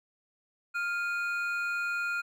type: tone pair together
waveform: triangle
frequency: 1400 / 2469 Hz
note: F6 / D#7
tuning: +4 / -14 cents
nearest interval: minor seventh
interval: 982 cents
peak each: -28 / -35 dBFS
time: 0.74-2.22 s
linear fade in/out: 20 ms
effects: none